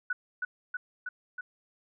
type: tone with echo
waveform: sine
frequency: 1480 Hz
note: F#6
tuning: in tune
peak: -27 dBFS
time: 0.1-0.13 s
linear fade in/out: 5 ms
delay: 320 ms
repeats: 4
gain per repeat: -2 dB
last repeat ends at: 1.41 s
effects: none